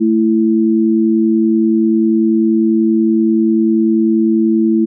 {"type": "tone pair together", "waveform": "sine", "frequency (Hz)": [221.2, 331.5], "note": ["A3", "E4"], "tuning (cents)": [9, 10], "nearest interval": "perfect fifth", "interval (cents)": 701, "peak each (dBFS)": -12, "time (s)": [0, 4.86], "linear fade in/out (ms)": 20, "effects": []}